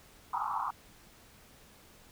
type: band-pass noise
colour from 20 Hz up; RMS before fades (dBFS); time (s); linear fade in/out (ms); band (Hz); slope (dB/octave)
pink; -34; 0.33-0.71; 5; 800 to 1300; 96
effects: pink hiss -58 dBFS RMS until 2.11 s